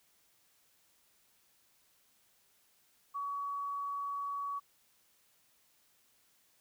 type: tone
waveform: sine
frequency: 1130 Hz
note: C#6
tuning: 33 cents sharp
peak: -35 dBFS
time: 3.14-4.6 s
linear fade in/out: 20 ms
effects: white hiss -70 dBFS RMS until 6.6 s